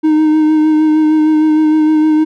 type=tone with vibrato; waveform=triangle; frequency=309.6 Hz; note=D#4; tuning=9 cents flat; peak=-5 dBFS; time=0.03-2.25 s; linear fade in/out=20 ms; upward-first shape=sine; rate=6.5 Hz; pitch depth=20 cents each way; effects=none